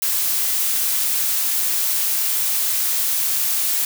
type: noise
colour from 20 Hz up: blue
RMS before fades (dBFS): -20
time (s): 0.02-3.85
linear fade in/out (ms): 2
effects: none